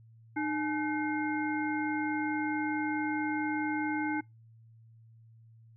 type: harmonic tone with a mistuned harmonic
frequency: 304.1 Hz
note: D#4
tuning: 40 cents flat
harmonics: 1 / 3 / 5 / 7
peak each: -31 / -36 / -38 / -39 dBFS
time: 0.36-4.21 s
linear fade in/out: 10 ms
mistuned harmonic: 3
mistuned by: -120 cents
effects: noise-tail reverb RT60 0.2 s tail -25 dB re dry + added 113 Hz sine -54 dBFS peak until 5.76 s